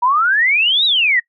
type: exponential two-way sweep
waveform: sine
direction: up then down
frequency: 944 to 3951 to 1840 Hz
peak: -11 dBFS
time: 0.02-1.2 s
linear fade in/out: 10 ms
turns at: 0.85 s
effects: noise-tail reverb RT60 0.1 s tail -22 dB re dry